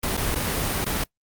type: noise with dropouts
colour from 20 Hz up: pink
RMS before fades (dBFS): -25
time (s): 0.03-1.04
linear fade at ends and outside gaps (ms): 5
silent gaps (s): 0.17-0.174 / 0.348-0.356 / 0.846-0.862
effects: noise-tail reverb RT60 0.1 s tail -22 dB re dry + Opus 32 kbps